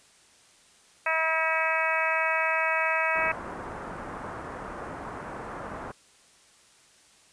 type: harmonic tone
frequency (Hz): 321.6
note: E4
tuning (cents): -43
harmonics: 2 / 3 / 4 / 5 / 6 / 7 / 8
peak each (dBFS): -31 / -31 / -31 / -31 / -31 / -31 / -31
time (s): 1.06-3.32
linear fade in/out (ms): 5
type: low-pass noise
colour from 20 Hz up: white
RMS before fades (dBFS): -38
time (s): 3.15-5.92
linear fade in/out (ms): 10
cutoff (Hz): 1400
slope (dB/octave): 24
effects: white hiss -58 dBFS RMS until 7.32 s + resampled to 22050 Hz